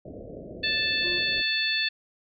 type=low-pass noise; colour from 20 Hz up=white; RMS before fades=-41 dBFS; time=0.05-1.42 s; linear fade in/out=5 ms; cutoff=650 Hz; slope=96 dB/octave
type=harmonic tone; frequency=880 Hz; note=A5; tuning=in tune; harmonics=2 / 3 / 4 / 5; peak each=-29 / -29 / -29 / -29 dBFS; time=0.63-1.89 s; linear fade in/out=10 ms
type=tone; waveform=triangle; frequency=352.8 Hz; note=F4; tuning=18 cents sharp; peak=-32 dBFS; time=1.03-1.2 s; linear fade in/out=20 ms
effects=none